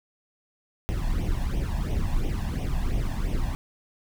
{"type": "noise with flanger", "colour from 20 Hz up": "brown", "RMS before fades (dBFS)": -26, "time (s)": [0.89, 3.55], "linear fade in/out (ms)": 0, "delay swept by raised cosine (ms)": [0.33, 1.17], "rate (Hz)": 2.9, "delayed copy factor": 0.75, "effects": []}